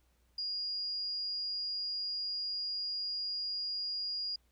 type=tone; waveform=sine; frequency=4852 Hz; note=D#8; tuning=44 cents flat; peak=-34 dBFS; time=0.38-4.36 s; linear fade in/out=5 ms; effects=added 60 Hz sine -69 dBFS peak until 4.51 s + pink hiss -75 dBFS RMS until 4.51 s